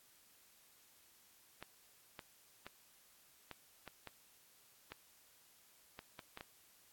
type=clicks; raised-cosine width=0.3 ms; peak=-30 dBFS; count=11; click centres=1.626 / 2.192 / 2.666 / 3.513 / 3.877 / 4.073 / 4.92 / 5.991 / 6.192 / 6.374 / 6.409 s; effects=white hiss -67 dBFS RMS until 6.92 s + AAC 64 kbps